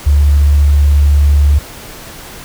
sine tone, 72.2 Hz, D2, 29 cents flat, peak -5 dBFS, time 0.06-1.59 s, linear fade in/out 10 ms, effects pink hiss -31 dBFS RMS until 2.44 s

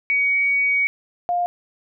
sine tone pair in turn, 2251 / 704.9 Hz, C#7 / F5, +26 / +16 cents, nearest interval octave + minor sixth, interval 2010 cents, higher first, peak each -16 / -18 dBFS, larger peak first, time 0.1-0.87 / 1.29-1.46 s, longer first, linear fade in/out 0 ms, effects none

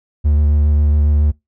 triangle tone with vibrato, 74.1 Hz, D2, 16 cents sharp, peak -8 dBFS, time 0.24-1.32 s, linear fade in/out 20 ms, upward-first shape square, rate 7.3 Hz, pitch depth 14 cents each way, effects noise-tail reverb RT60 0.2 s tail -24 dB re dry

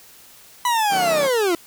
40% pulse linear sweep, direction down, 996 to 326 Hz, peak -16 dBFS, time 0.65-1.55 s, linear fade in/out 2 ms
10% pulse chord, D# half-diminished seventh, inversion none, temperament equal with one note detuned, 155.56 / 185 / 220 / 284 Hz, D#3 / F#3 / A3 / C#4, 0 / 0 / 0 / +42 cents, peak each -24 dBFS, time 0.89-1.3 s, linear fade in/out 50 ms
effects white hiss -47 dBFS RMS until 1.66 s

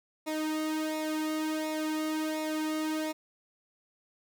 sawtooth tone with flanger, 311.1 Hz, D#4, in tune, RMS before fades -32 dBFS, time 0.26-3.13 s, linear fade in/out 20 ms, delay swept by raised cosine 0.64 to 2.04 ms, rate 1.4 Hz, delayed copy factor -0.75, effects none

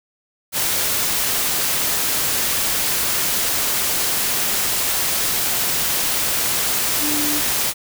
sine tone in noise, 296.9 Hz, D4, 19 cents sharp, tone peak -24 dBFS, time 6.99-7.42 s, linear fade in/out 50 ms, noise white, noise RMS -20 dBFS, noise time 0.52-7.74 s, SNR -7 dB, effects none

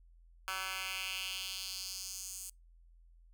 10% pulse tone with high-pass filter sweep, 189.1 Hz, F#3, 38 cents sharp, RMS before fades -41 dBFS, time 0.48-2.5 s, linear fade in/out 0 ms, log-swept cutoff 1500 to 8100 Hz, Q 2.2, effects noise-tail reverb RT60 0.2 s tail -26 dB re dry + added 42 Hz sine -58 dBFS peak until 3.33 s

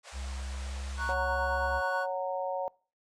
pink band-pass noise, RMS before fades -48 dBFS, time 0.03-1.15 s, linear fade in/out 50 ms, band 500 to 9200 Hz, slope 48 dB/octave
triangle tone with pitch glide, 66.1 to 69.39 Hz, C2 to C#2, +18 to +2 cents, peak -33 dBFS, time 0.12-1.82 s, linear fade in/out 50 ms, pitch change +84 cents, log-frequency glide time 0.45-1.71 s
triangle chord, F# major, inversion first, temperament equal, 932.3 / 1108.7 / 1480 Hz, A#5 / C#6 / F#6, 0 / 0 / 0 cents, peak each -37 / -35 / -31 dBFS, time 0.97-2.07 s, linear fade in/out 50 ms
harmonic tone, 184.6 Hz, F#3, 4 cents flat, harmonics 3 / 4 / 5, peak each -33 / -35 / -37 dBFS, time 1.09-2.68 s, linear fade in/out 0 ms
effects noise-tail reverb RT60 0.4 s tail -24 dB re dry

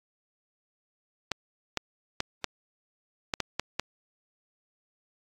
clicks, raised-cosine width 0.2 ms, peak -10 dBFS, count 8, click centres 1.317 / 1.773 / 2.204 / 2.443 / 3.338 / 3.403 / 3.596 / 3.796 s, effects AAC 64 kbps

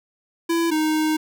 square tone pair in turn, 334.5 / 310.8 Hz, E4 / D#4, +25 / -2 cents, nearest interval minor second, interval 127 cents, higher first, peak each -19 dBFS, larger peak neither, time 0.49-0.71 / 0.71-1.17 s, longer second, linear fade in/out 10 ms, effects none

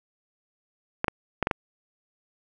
clicks, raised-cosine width 0.5 ms, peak -8 dBFS, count 5, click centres 1.044 / 1.082 / 1.427 / 1.471 / 1.512 s, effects none

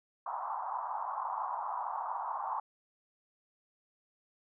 pink band-pass noise, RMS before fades -37 dBFS, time 0.26-2.6 s, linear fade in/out 5 ms, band 800 to 1100 Hz, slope 48 dB/octave, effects none

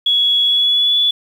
sine tone with pitch glide, 3361 to 3436 Hz, G#7 to A7, +20 to -42 cents, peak -11 dBFS, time 0.06-1.11 s, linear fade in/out 5 ms, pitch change +38 cents, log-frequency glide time 0.45-0.98 s, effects 7-bit

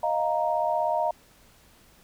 sine chord, Eb suspended second, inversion none, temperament equal, 622.3 / 698.5 / 932.3 Hz, Eb5 / F5 / Bb5, 0 / 0 / 0 cents, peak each -27 dBFS, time 0.03-1.11 s, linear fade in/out 5 ms, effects pink hiss -57 dBFS RMS until 2.03 s

